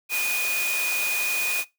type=tone in noise; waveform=sine; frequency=2470 Hz; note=D#7; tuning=13 cents flat; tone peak=-23 dBFS; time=0.09-1.65 s; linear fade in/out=50 ms; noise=white; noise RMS=-29 dBFS; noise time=0.09-1.65 s; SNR=+3 dB; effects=noise-tail reverb RT60 0.2 s tail -20 dB re dry + high-pass 400 Hz 12 dB/octave

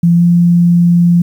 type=tone with pitch glide; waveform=sine; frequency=170.8 to 172.98 Hz; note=F3 to F3; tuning=-38 to -16 cents; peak=-5 dBFS; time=0.03-1.22 s; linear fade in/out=5 ms; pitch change=+22 cents; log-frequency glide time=0.15-0.23 s; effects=7-bit

